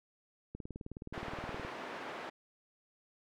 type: click train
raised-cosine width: 3 ms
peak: -30 dBFS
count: 22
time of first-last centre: 0.55-1.649 s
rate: 19.1 Hz
type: band-pass noise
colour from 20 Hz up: pink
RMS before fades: -44 dBFS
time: 1.13-2.3 s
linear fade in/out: 10 ms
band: 370 to 2100 Hz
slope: 12 dB/octave
effects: none